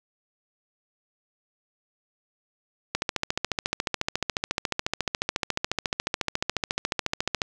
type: click train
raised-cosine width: 0.2 ms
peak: -7 dBFS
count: 64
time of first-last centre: 2.95-7.418 s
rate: 14.1 Hz
effects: none